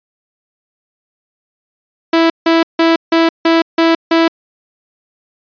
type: tone bursts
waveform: sawtooth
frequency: 329.6 Hz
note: E4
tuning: in tune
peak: -4 dBFS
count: 7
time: 2.13-4.28 s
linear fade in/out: 5 ms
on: 170 ms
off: 160 ms
effects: resampled to 11025 Hz